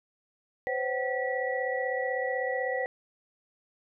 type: tone cluster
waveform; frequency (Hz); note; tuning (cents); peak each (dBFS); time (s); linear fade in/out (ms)
sine; 509 / 545 / 760 / 1944; C5 / C#5 / F#5 / B6; -48 / -29 / +46 / -28; -31 / -35 / -35 / -33; 0.67-2.86; 0
effects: none